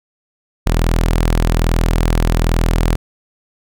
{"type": "tone", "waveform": "sawtooth", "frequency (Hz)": 41.2, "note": "E1", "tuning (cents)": 0, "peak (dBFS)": -8, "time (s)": [0.66, 2.96], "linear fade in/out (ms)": 10, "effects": []}